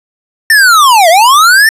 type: linear two-way sweep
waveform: square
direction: down then up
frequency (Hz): 1822 to 630 to 1822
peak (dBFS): -3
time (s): 0.5-1.69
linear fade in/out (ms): 2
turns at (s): 1.09
effects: resampled to 32000 Hz + 7-bit